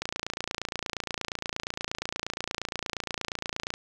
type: click train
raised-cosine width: 0.2 ms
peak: -13 dBFS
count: 107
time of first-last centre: 0.02-3.739 s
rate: 28.5 Hz
effects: none